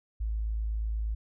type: tone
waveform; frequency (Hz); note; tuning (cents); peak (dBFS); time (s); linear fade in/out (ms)
sine; 54.2; A1; -25; -28; 0.2-1.15; 10
effects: none